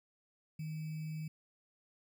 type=tone with sample-and-hold; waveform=sine; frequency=156.5 Hz; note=D#3; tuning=10 cents sharp; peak=-38 dBFS; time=0.59-1.28 s; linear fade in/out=5 ms; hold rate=2450 Hz; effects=none